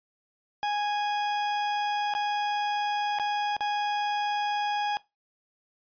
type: tone with dropouts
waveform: 40% pulse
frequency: 828 Hz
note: G#5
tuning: 5 cents flat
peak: -25 dBFS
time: 0.63-4.97 s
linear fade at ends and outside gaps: 0 ms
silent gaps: 2.138-2.15 / 3.187-3.197 / 3.566-3.607 s
effects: noise-tail reverb RT60 0.2 s tail -19 dB re dry + resampled to 11025 Hz